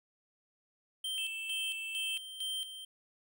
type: tone with tremolo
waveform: square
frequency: 3136 Hz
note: G7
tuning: in tune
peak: -35 dBFS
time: 1.04-2.85 s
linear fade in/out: 5 ms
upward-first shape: square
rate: 2.2 Hz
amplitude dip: 65%
type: tone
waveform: triangle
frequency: 2644 Hz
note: E7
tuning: 5 cents sharp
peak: -37 dBFS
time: 1.18-2.17 s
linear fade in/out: 0 ms
effects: none